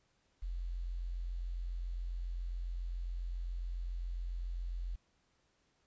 sine tone with quantisation, 43.65 Hz, F1, in tune, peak -36 dBFS, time 0.42-4.96 s, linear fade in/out 10 ms, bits 11, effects pink hiss -75 dBFS RMS until 5.86 s + resampled to 16000 Hz

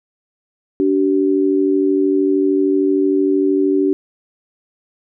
sine tone pair together, 289.1 / 382.2 Hz, D4 / G4, -27 / -44 cents, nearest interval perfect fourth, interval 483 cents, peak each -15 dBFS, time 0.8-3.93 s, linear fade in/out 0 ms, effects none

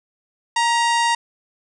harmonic tone with a mistuned harmonic, 932.3 Hz, A#5, in tune, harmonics 1 / 2 / 3 / 4 / 5 / 6 / 7 / 8 / 9 / 10, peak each -17 / -23 / -27 / -29 / -31 / -33 / -34 / -35 / -36 / -37 dBFS, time 0.56-1.15 s, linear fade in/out 5 ms, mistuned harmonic 2, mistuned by +43 cents, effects none

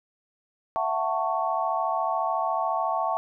sine chord, F# minor seventh, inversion third, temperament just, 666 / 740 / 888 / 1110 Hz, E5 / F#5 / A5 / C#6, +18 / 0 / +16 / +2 cents, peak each -29 dBFS, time 0.76-3.17 s, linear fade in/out 0 ms, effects none

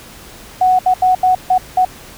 sine tone bursts at uneven times, 740 Hz, F#5, in tune, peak -8 dBFS, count 6, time 0.61-0.79 / 0.86-0.94 / 1.02-1.15 / 1.23-1.35 / 1.5-1.58 / 1.77-1.85 s, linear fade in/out 5 ms, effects pink hiss -37 dBFS RMS until 2.17 s

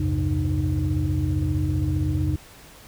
sine tone cluster, 65.4 / 87.2 / 102.5 / 135.5 / 306.8 Hz, C2 / F2 / G#2 / C#3 / D#4, 0 / -2 / -22 / -39 / -24 cents, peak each -29 / -23 / -29 / -25 / -27 dBFS, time 0-2.36 s, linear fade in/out 5 ms, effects tanh soft clip ceiling -14 dBFS + pink hiss -47 dBFS RMS until 2.87 s

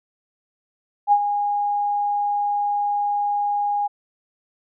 sine tone with ADSR envelope, 820 Hz, G#5, 22 cents flat, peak -10 dBFS, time 1.07-3.88 s, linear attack 51 ms, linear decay 61 ms, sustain -9 dB, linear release 18 ms, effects none

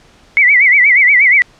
sine tone with vibrato, 2120 Hz, C7, 22 cents sharp, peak -5 dBFS, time 0.37-1.42 s, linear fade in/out 0 ms, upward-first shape sine, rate 8.4 Hz, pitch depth 150 cents each way, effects pink hiss -46 dBFS RMS until 1.59 s + low-pass 6000 Hz 12 dB/octave

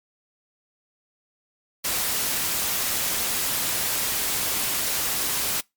white noise, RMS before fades -25 dBFS, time 1.84-5.61 s, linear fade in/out 10 ms, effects noise-tail reverb RT60 0.2 s tail -25 dB re dry + MP3 96 kbps

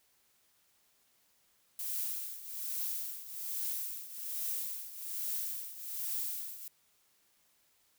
violet noise with tremolo, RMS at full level -35 dBFS, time 1.79-6.68 s, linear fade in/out 2 ms, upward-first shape triangle, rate 1.2 Hz, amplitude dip 80%, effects white hiss -71 dBFS RMS until 7.98 s

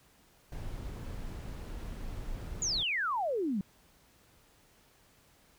brown noise, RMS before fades -40 dBFS, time 0.52-2.83 s, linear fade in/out 2 ms
sine exponential sweep, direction down, 7040 to 181.5 Hz, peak -29 dBFS, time 2.62-3.61 s, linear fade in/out 2 ms
effects pink hiss -64 dBFS RMS until 5.58 s

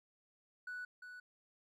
triangle tone with echo, 1480 Hz, F#6, in tune, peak -39 dBFS, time 0.67-0.85 s, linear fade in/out 5 ms, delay 350 ms, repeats 1, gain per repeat -8 dB, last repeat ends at 1.2 s, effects tanh soft clip ceiling -38 dBFS

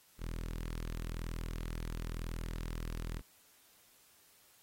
sawtooth tone with notch filter, 40.98 Hz, E1, 9 cents flat, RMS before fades -40 dBFS, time 0.18-3.22 s, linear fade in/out 50 ms, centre 730 Hz, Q 1.6, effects white hiss -65 dBFS RMS until 4.62 s + AAC 48 kbps

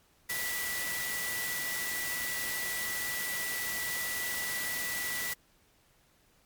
sine tone in noise, 1963 Hz, B6, 11 cents flat, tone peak -35 dBFS, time 0.29-5.34 s, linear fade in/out 10 ms, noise white, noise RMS -36 dBFS, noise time 0.29-5.34 s, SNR -2 dB, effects pink hiss -66 dBFS RMS until 6.45 s + MP3 96 kbps

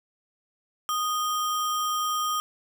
sine tone with sample-and-hold, 1238 Hz, D#6, 9 cents flat, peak -24 dBFS, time 0.89-2.4 s, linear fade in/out 0 ms, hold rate 4410 Hz, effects none

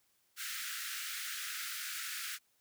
pink high-pass noise, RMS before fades -41 dBFS, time 0.36-2.39 s, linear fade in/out 50 ms, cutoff 1300 Hz, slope 96 dB/octave, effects white hiss -74 dBFS RMS until 2.6 s

